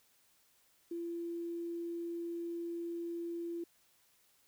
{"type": "tone with quantisation", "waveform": "sine", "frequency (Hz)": 340, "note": "F4", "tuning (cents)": -46, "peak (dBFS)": -37, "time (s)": [0.91, 3.64], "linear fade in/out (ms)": 5, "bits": 11, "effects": ["white hiss -70 dBFS RMS until 4.47 s"]}